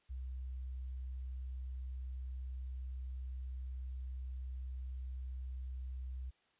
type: tone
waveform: sine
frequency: 64 Hz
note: C2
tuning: 38 cents flat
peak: -40 dBFS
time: 0.09-6.31 s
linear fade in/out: 20 ms
effects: white hiss -74 dBFS RMS until 6.59 s + resampled to 8000 Hz